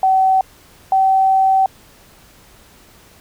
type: tone pair in turn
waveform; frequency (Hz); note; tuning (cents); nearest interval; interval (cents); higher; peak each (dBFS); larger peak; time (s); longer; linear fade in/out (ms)
sine; 761 / 767.2; F#5 / G5; +48 / -37; unison; 15; second; -10; neither; 0.03-0.41 / 0.92-1.66; second; 2
effects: pink hiss -47 dBFS RMS until 3.2 s